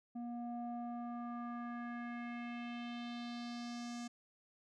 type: tone with low-pass filter sweep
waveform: square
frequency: 238.7 Hz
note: A#3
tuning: 41 cents sharp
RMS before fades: -44 dBFS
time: 0.15-4.08 s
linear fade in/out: 10 ms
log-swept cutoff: 530 to 6900 Hz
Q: 2.6
effects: none